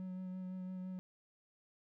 triangle tone with vibrato, 185 Hz, F#3, in tune, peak -39 dBFS, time 0-0.99 s, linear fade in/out 0 ms, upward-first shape sine, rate 5.9 Hz, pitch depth 15 cents each way, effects none

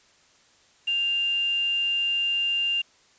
sine tone with quantisation, 2794 Hz, F7, in tune, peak -22 dBFS, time 0.87-2.82 s, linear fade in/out 10 ms, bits 7, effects white hiss -59 dBFS RMS until 3.18 s + resampled to 16000 Hz

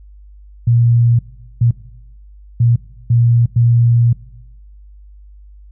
sine tone bursts at uneven times, 118.3 Hz, A#2, 26 cents sharp, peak -8 dBFS, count 5, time 0.67-1.19 / 1.61-1.71 / 2.6-2.76 / 3.1-3.46 / 3.56-4.13 s, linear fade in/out 5 ms, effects noise-tail reverb RT60 1.0 s tail -20 dB re dry + added 50 Hz sine -37 dBFS peak until 5.71 s

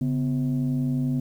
sine tone pair together, 140.6 / 252 Hz, C#3 / B3, +25 / +35 cents, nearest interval minor seventh, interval 1010 cents, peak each -23 dBFS, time 0.01-1.2 s, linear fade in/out 5 ms, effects tanh soft clip ceiling -18 dBFS + 9-bit

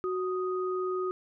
sine tone pair together, 370.1 / 1244.9 Hz, F#4 / D#6, 0 / +1 cents, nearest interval octave + major sixth, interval 2101 cents, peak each -29 / -35 dBFS, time 0.04-1.11 s, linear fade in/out 0 ms, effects none

